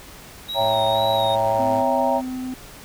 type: tone with vibrato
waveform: triangle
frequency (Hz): 3800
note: A#7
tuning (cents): +33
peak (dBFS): -25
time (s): 0.48-1.36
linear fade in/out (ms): 20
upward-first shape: sine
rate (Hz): 2.1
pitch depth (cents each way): 37
type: chord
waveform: sine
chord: C# diminished seventh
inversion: none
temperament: equal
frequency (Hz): 554.4 / 659.3 / 784 / 932.3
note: C#5 / E5 / G5 / Bb5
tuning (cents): 0 / 0 / 0 / 0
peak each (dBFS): -23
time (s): 0.54-2.22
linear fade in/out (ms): 50
type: tone with pitch glide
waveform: sawtooth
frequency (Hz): 110 to 109.18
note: A2 to A2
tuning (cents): 0 to -13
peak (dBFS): -27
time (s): 0.57-1.84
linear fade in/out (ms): 50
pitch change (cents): -13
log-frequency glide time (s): 1.32-1.48
type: tone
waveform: triangle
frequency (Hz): 256.3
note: C4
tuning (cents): -36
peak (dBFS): -24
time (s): 1.59-2.54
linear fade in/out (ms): 2
effects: pink hiss -42 dBFS RMS until 2.84 s